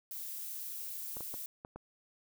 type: noise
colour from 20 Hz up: violet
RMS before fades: -42 dBFS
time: 0.11-1.46 s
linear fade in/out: 2 ms
type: clicks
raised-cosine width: 1 ms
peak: -31 dBFS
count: 5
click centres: 1.169 / 1.207 / 1.341 / 1.649 / 1.76 s
effects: none